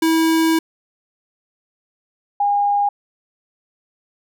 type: tone pair in turn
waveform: square / sine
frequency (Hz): 324.3 / 813.4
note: E4 / G#5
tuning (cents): -28 / -36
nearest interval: octave + major third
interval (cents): 1592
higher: second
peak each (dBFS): -14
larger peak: neither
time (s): 0.02-0.59 / 2.4-2.89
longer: first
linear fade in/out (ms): 5
effects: none